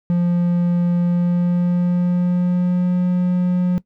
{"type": "tone with pitch glide", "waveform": "triangle", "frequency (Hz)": [174.61, 179.62], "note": ["F3", "F3"], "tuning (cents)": [0, 49], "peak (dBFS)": -12, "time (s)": [0.1, 3.78], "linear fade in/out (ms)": 0, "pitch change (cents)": 49, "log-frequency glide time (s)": [1, 2.95], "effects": ["noise-tail reverb RT60 0.1 s tail -19 dB re dry"]}